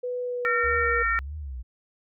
sine tone with pitch glide, 494.8 to 475.7 Hz, B4 to A#4, +3 to +35 cents, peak -27 dBFS, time 0.03-1.03 s, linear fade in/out 10 ms, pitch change -68 cents, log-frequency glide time 0.22-0.87 s
harmonic tone, 456.6 Hz, A#4, 36 cents flat, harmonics 3 / 4 / 5, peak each -25 / -25 / -31 dBFS, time 0.45-1.19 s, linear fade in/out 0 ms
sine tone with vibrato, 66.2 Hz, C2, 21 cents sharp, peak -32 dBFS, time 0.63-1.63 s, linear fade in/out 20 ms, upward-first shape triangle, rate 1.7 Hz, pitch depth 290 cents each way
effects none

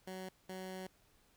15% pulse tone bursts at uneven times, 187 Hz, F#3, 19 cents sharp, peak -37 dBFS, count 2, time 0.07-0.29 / 0.49-0.87 s, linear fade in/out 5 ms, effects pink hiss -70 dBFS RMS until 1.36 s

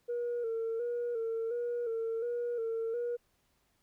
sine tone with vibrato, 466.2 Hz, A#4, in tune, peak -30 dBFS, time 0.08-3.17 s, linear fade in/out 20 ms, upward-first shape square, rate 1.4 Hz, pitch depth 48 cents each way, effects tanh soft clip ceiling -29 dBFS + pink hiss -74 dBFS RMS until 3.82 s

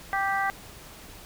harmonic tone, 392 Hz, G4, in tune, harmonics 2 / 3 / 4 / 5, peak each -27 / -31 / -30 / -31 dBFS, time 0.13-0.5 s, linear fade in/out 0 ms, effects pink hiss -46 dBFS RMS until 1.25 s

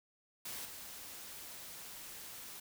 white noise with level steps, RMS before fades -44 / -49 dBFS, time 0.45-2.6 s, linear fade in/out 5 ms, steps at 0.65 s, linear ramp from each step 5 ms, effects none

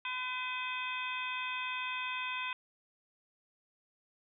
harmonic tone with a mistuned harmonic, 506 Hz, B4, 42 cents sharp, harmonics 2 / 3 / 4 / 5 / 6 / 7, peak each -40 / -44 / -45 / -38 / -46 / -46 dBFS, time 0.05-2.53 s, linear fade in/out 2 ms, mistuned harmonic 6, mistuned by +98 cents, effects none

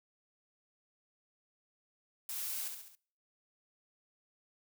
blue noise with echo, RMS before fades -40 dBFS, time 2.29-2.68 s, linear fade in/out 2 ms, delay 68 ms, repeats 4, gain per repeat -5 dB, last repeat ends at 2.952 s, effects noise-tail reverb RT60 0.5 s tail -23 dB re dry

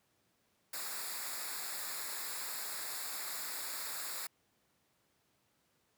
white noise with comb filter, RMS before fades -41 dBFS, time 0.73-4.27 s, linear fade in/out 5 ms, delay 0.33 ms, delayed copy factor -0.75, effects pink hiss -75 dBFS RMS until 5.97 s + high-pass 100 Hz 12 dB/octave

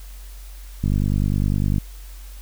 click train, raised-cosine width 5 ms, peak -9 dBFS, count 48, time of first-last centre 0.84-1.782 s, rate 49.9 Hz, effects added 46 Hz sine -35 dBFS peak until 2.41 s + white hiss -48 dBFS RMS until 2.41 s

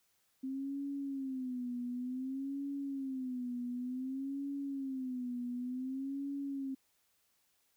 sine tone with vibrato, 261.6 Hz, C4, in tune, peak -36 dBFS, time 0.43-6.75 s, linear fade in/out 10 ms, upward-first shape sine, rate 0.55 Hz, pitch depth 120 cents each way, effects white hiss -75 dBFS RMS until 7.76 s

